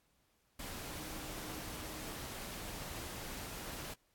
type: tone in noise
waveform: sine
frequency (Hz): 310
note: D#4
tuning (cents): -6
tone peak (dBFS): -52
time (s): 0.9-2.15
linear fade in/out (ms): 5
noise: pink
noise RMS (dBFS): -45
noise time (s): 0.59-3.94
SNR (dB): -10
effects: pink hiss -75 dBFS RMS until 4.14 s + AAC 64 kbps